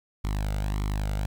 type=tone with flanger; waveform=sawtooth; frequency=50.9 Hz; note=G#1; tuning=34 cents flat; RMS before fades=-28 dBFS; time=0.24-1.26 s; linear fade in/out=5 ms; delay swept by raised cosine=0.91 to 1.41 ms; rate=1.7 Hz; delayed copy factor=+0.7; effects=10-bit